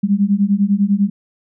sine beating tone pair, 196 / 206 Hz, G3 / G#3, 0 / -14 cents, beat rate 10 Hz, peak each -15 dBFS, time 0.03-1.1 s, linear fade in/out 10 ms, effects none

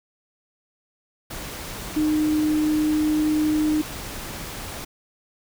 sine tone in noise, 306.1 Hz, D#4, 28 cents flat, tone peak -18 dBFS, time 1.96-3.82 s, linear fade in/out 10 ms, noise pink, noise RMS -34 dBFS, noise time 1.3-4.85 s, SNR +13 dB, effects none

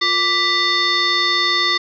sine tone with frequency modulation, 2794 Hz, F7, in tune, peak -14 dBFS, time 0.01-1.78 s, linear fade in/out 10 ms, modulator 814 Hz, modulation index 2.3, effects none

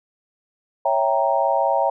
sine chord, C# diminished seventh, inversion none, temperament equal, 554.4 / 659.3 / 784 / 932.3 Hz, C#5 / E5 / G5 / Bb5, 0 / 0 / 0 / 0 cents, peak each -22 dBFS, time 0.85-1.9 s, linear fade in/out 5 ms, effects none

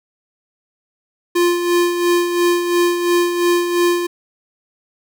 square tone with tremolo, 349.2 Hz, F4, in tune, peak -12 dBFS, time 1.35-4.07 s, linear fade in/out 10 ms, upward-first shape sine, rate 2.9 Hz, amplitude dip 55%, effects none

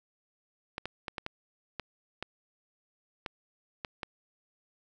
clicks, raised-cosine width 0.3 ms, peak -19 dBFS, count 10, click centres 0.781 / 0.856 / 1.082 / 1.182 / 1.264 / 1.797 / 2.226 / 3.262 / 3.848 / 4.032 s, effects none

